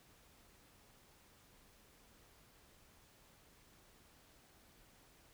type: silence
effects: pink hiss -66 dBFS RMS until 5.33 s